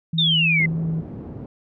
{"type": "tone with vibrato", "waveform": "sine", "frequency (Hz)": 162.6, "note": "E3", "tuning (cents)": -23, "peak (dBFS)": -21, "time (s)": [0.13, 1.01], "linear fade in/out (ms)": 5, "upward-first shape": "square", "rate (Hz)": 3.4, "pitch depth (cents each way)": 8}
{"type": "exponential sweep", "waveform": "sine", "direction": "down", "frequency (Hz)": [3729, 2028], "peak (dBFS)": -16, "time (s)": [0.18, 0.66], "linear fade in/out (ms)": 5}
{"type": "band-pass noise", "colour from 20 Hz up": "pink", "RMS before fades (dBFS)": -35, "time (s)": [0.6, 1.46], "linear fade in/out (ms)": 2, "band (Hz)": [100, 350], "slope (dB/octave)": 12}
{"effects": []}